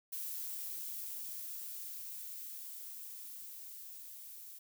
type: noise with level ramp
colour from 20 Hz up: violet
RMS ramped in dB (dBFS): -41 to -51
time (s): 0.12-4.59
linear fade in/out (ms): 10
effects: none